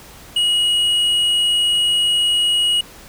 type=tone with hard clipping; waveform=sine; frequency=2900 Hz; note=F#7; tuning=35 cents flat; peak=-15 dBFS; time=0.36-2.81 s; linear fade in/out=5 ms; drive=5 dB; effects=pink hiss -41 dBFS RMS until 3.08 s